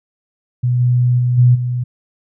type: tone with level steps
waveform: sine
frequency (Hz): 123.47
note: B2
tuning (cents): 0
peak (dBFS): -12 / -10 / -12 / -6 / -16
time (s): 0.63-1.84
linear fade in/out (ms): 10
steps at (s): 0.79 / 1.18 / 1.37 / 1.54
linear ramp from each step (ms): 20
effects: none